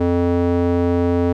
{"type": "tone with band-pass filter", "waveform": "square", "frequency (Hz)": 87.2, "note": "F2", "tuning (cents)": -2, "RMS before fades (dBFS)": -17, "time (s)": [0, 1.33], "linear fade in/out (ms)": 10, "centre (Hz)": 380, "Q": 1.4, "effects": []}